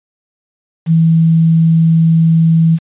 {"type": "tone with quantisation", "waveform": "sine", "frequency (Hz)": 163.4, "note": "E3", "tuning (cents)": -15, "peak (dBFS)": -6, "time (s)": [0.86, 2.79], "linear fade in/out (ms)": 50, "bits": 6, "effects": ["resampled to 8000 Hz"]}